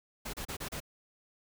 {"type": "noise bursts", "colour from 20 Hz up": "pink", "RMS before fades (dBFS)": -39, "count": 5, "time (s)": [0.25, 0.803], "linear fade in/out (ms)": 10, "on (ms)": 85, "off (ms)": 32, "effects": []}